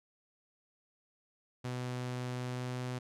sawtooth tone with pitch glide, 124.9 to 125.77 Hz, B2 to B2, +20 to +32 cents, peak -32 dBFS, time 1.64-2.99 s, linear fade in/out 10 ms, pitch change +12 cents, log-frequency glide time 2.39-2.87 s, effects low-pass 9000 Hz 12 dB/octave

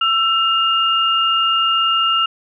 sine tone pair together, 1334.2 / 2827 Hz, E6 / F7, +20 / +20 cents, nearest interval octave + minor second, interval 1300 cents, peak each -16 / -16 dBFS, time 0.01-2.26 s, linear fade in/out 5 ms, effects none

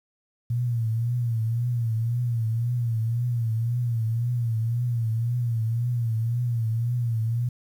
sine tone with vibrato, 116.9 Hz, A#2, 5 cents sharp, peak -22 dBFS, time 0.5-7.49 s, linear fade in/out 5 ms, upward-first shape triangle, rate 1.9 Hz, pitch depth 96 cents each way, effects 9-bit

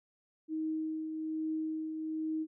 sine tone with tremolo, 315.1 Hz, D#4, 22 cents sharp, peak -31 dBFS, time 0.48-2.47 s, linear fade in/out 50 ms, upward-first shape triangle, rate 1.2 Hz, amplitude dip 45%, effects none

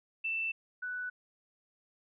sine tone pair in turn, 2664 / 1486.5 Hz, E7 / F#6, +18 / +8 cents, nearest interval minor seventh, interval 1010 cents, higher first, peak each -31 / -35 dBFS, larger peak first, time 0.24-0.52 / 0.82-1.1 s, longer neither, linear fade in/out 10 ms, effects none

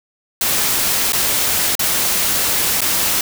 white noise with dropouts, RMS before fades -17 dBFS, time 0.41-3.21 s, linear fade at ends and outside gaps 2 ms, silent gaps 1.122-1.131 / 1.753-1.793 / 2.807-2.816 s, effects none

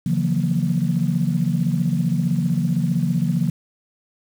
sine chord, F# dominant seventh, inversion second, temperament equal with one note detuned, 138.59 / 164.81 / 180.25 / 233.1 Hz, C#3 / E3 / F#3 / A#3, 0 / 0 / -45 / 0 cents, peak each -23 / -21 / -22 / -25 dBFS, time 0.06-3.5 s, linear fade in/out 5 ms, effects tanh soft clip ceiling -8 dBFS + 7-bit

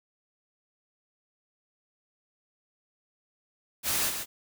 white noise with echo, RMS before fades -28 dBFS, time 3.83-4.12 s, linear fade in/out 50 ms, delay 140 ms, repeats 1, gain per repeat -6 dB, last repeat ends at 4.26 s, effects none

